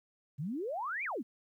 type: exponential two-way sweep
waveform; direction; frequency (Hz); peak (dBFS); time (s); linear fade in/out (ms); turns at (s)
sine; up then down; 130 to 2489 to 193.9; -34; 0.38-1.23; 20; 1.04
effects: 12-bit